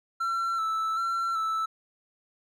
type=tone with vibrato; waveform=triangle; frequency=1335 Hz; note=E6; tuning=22 cents sharp; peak=-24 dBFS; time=0.2-1.66 s; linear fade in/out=10 ms; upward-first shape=square; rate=1.3 Hz; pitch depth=25 cents each way; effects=none